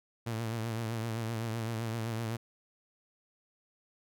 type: tone with vibrato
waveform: sawtooth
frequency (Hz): 113.6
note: A#2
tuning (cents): -44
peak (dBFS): -29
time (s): 0.26-2.37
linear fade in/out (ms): 10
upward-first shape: triangle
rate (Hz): 7.8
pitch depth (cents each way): 71
effects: none